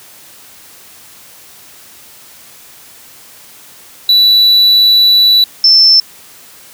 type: tone pair in turn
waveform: triangle / sine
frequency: 3951 / 5316 Hz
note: B7 / E8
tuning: 0 / +14 cents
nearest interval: perfect fourth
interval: 514 cents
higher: second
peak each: -3 dBFS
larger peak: neither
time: 4.09-5.44 / 5.64-6 s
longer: first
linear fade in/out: 2 ms
effects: white hiss -38 dBFS RMS until 6.73 s + high-pass 60 Hz 12 dB/octave